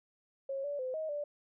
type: tone with pitch steps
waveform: sine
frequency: 544 / 576 / 513 / 630 / 585 Hz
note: C#5 / D5 / C5 / D#5 / D5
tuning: -33 / -34 / -34 / +21 / -7 cents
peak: -34 dBFS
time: 0.49-1.24 s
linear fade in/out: 5 ms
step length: 150 ms
effects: none